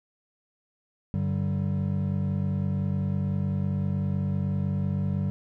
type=tone cluster; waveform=triangle; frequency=96.1 / 146 / 191.9 Hz; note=G2 / D3 / G3; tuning=-34 / -10 / -37 cents; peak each=-27 dBFS; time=1.14-5.3 s; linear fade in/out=0 ms; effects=none